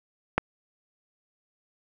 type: click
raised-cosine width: 0.5 ms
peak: -6 dBFS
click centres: 0.38 s
effects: none